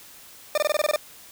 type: tone bursts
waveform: 40% pulse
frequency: 601 Hz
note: D5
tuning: 40 cents sharp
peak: -18 dBFS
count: 9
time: 0.55-0.961 s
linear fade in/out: 2 ms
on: 27 ms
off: 21 ms
effects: white hiss -47 dBFS RMS until 1.31 s